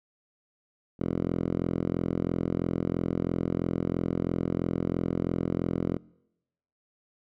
5% pulse tone with band-pass filter, 43.01 Hz, F1, 26 cents flat, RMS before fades -29 dBFS, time 0.99-5.98 s, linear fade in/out 20 ms, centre 230 Hz, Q 0.85, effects noise-tail reverb RT60 0.9 s tail -24 dB re dry

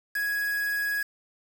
triangle tone with quantisation, 1664 Hz, G#6, 3 cents sharp, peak -24 dBFS, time 0.15-1.03 s, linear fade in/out 5 ms, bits 6, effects none

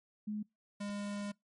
sine / square tone pair in turn, 210.9 / 203.7 Hz, G#3 / G#3, +27 / -33 cents, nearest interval minor second, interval 60 cents, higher first, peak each -35 / -38 dBFS, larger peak first, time 0.27-0.43 / 0.8-1.32 s, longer second, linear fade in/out 10 ms, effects noise-tail reverb RT60 0.2 s tail -25 dB re dry + MP3 48 kbps

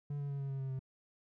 triangle tone with pitch steps, 144.2 / 142.05 / 139.93 / 137.85 / 135.79 / 133.77 / 131.77 Hz, D3 / C#3 / C#3 / C#3 / C#3 / C3 / C3, -31 / +43 / +17 / -9 / -35 / +39 / +13 cents, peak -34 dBFS, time 0.1-0.793 s, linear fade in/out 5 ms, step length 99 ms, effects none

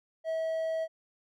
triangle tone, 646 Hz, E5, 35 cents flat, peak -27 dBFS, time 0.24-0.88 s, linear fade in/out 50 ms, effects none

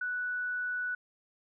sine tone, 1480 Hz, F#6, in tune, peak -31 dBFS, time 0.01-0.95 s, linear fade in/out 5 ms, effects none

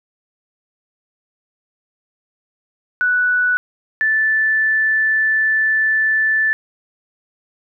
sine tone pair in turn, 1480 / 1755.8 Hz, F#6 / A6, 0 / -4 cents, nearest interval minor third, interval 296 cents, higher second, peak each -13 dBFS, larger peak neither, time 3.01-3.57 / 4.01-6.53 s, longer second, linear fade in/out 0 ms, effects none

